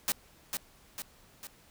white noise with echo, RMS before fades -29 dBFS, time 0.08-0.12 s, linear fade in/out 0 ms, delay 450 ms, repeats 3, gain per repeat -5 dB, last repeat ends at 1.47 s, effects pink hiss -60 dBFS RMS until 1.7 s

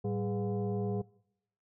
sine tone with frequency modulation, 109.4 Hz, A2, 9 cents flat, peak -30 dBFS, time 0.04-1.02 s, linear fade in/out 10 ms, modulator 303 Hz, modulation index 1.3, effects noise-tail reverb RT60 0.8 s tail -23 dB re dry

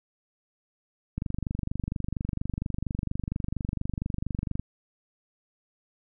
click train, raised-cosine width 5 ms, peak -17 dBFS, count 84, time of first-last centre 1.18-4.596 s, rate 24.3 Hz, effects none

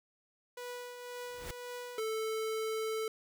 sawtooth tone with tremolo, 490.4 Hz, B4, 12 cents flat, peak -36 dBFS, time 0.57-2 s, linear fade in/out 5 ms, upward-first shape triangle, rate 1.9 Hz, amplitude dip 50%
pink noise with exponential growth, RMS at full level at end -39 dBFS, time 1.23-1.51 s, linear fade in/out 5 ms, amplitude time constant 60 ms
square tone, 440 Hz, A4, in tune, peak -34 dBFS, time 1.98-3.08 s, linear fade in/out 2 ms
effects none

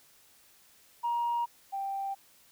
sine tone pair in turn, 946 / 785.4 Hz, A#5 / G5, +25 / +3 cents, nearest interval minor third, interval 322 cents, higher first, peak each -26 / -31 dBFS, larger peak first, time 1.03-1.46 / 1.72-2.15 s, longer neither, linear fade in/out 20 ms, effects tanh soft clip ceiling -24 dBFS + white hiss -61 dBFS RMS until 2.51 s

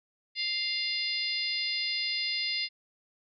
harmonic tone with a mistuned harmonic, 698.5 Hz, F5, in tune, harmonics 3 / 4 / 5 / 6 / 7, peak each -35 / -37 / -37 / -35 / -33 dBFS, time 0.35-2.69 s, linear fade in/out 50 ms, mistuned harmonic 5, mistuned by +24 cents, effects none

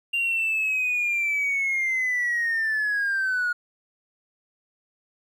triangle linear sweep, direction down, 2788 to 1431 Hz, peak -19 dBFS, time 0.13-3.53 s, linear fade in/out 10 ms, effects tanh soft clip ceiling -18 dBFS

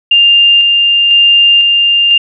sine tone with tremolo, 2800 Hz, F7, 4 cents sharp, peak -3 dBFS, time 0.11-2.18 s, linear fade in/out 5 ms, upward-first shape square, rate 1 Hz, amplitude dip 25%, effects none

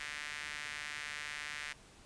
sawtooth tone with high-pass filter, 148.4 Hz, D3, 18 cents sharp, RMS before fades -43 dBFS, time 0-1.73 s, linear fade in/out 5 ms, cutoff 1900 Hz, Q 2.5, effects pink hiss -59 dBFS RMS until 2.05 s + resampled to 22050 Hz

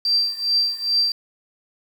sine tone with tremolo, 4699 Hz, D8, in tune, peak -14 dBFS, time 0.05-1.12 s, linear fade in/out 2 ms, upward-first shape triangle, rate 2.4 Hz, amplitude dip 90%, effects 7-bit

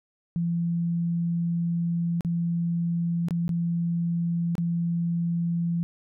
sine tone with dropouts, 170 Hz, F3, 46 cents flat, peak -23 dBFS, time 0.36-5.83 s, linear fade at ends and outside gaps 0 ms, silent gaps 2.208-2.248 / 3.285-3.308 / 3.48-3.492 / 4.553-4.581 s, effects none

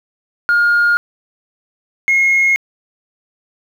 sine tone pair in turn, 1420 / 2157 Hz, F6 / C#7, +28 / -48 cents, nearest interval perfect fifth, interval 724 cents, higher second, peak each -8 dBFS, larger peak neither, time 0.49-0.97 / 2.08-2.56 s, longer neither, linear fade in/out 0 ms, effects tanh soft clip ceiling -7 dBFS + 7-bit

